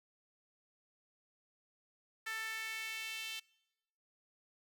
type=tone with high-pass filter sweep; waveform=sawtooth; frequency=442.9 Hz; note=A4; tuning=11 cents sharp; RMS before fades=-42 dBFS; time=2.26-3.4 s; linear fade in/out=10 ms; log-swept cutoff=1700 to 2900 Hz; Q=3.3; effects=noise-tail reverb RT60 1.0 s tail -25 dB re dry